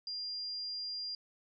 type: tone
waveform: sine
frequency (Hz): 4800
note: D8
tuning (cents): +37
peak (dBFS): -37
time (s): 0.07-1.15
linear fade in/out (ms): 2
effects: none